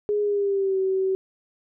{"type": "tone with pitch glide", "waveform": "sine", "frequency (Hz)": [415.3, 380.8], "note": ["G#4", "F#4"], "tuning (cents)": [0, 50], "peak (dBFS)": -20, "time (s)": [0.09, 1.15], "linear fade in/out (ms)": 0, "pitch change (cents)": -150, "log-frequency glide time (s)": [0.21, 0.78], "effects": []}